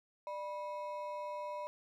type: ring-modulated tone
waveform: triangle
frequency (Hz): 788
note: G5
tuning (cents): +9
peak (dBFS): -34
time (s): 0.27-1.67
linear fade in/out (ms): 0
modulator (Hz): 192
effects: none